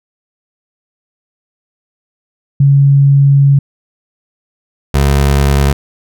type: tone pair in turn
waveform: sine / 25% pulse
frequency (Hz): 139.6 / 69.96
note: C#3 / C#2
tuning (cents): +13 / +17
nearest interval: octave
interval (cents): 1196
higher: first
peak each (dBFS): -4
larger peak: neither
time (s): 2.6-3.59 / 4.94-5.73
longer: first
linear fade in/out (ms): 5
effects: none